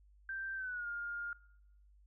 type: tone with pitch glide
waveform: sine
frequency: 1568 to 1413.2 Hz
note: G6 to F6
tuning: 0 to +20 cents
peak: -38 dBFS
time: 0.29-1.33 s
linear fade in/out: 2 ms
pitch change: -180 cents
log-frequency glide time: 0.55-0.87 s
effects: noise-tail reverb RT60 0.8 s tail -23 dB re dry + added 50 Hz sine -61 dBFS peak until 2.06 s